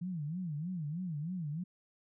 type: tone with vibrato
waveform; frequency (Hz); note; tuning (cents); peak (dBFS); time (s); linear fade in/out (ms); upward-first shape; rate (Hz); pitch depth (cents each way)
sine; 164.5; E3; -3; -35; 0.01-1.64; 10; sine; 3.2; 220
effects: none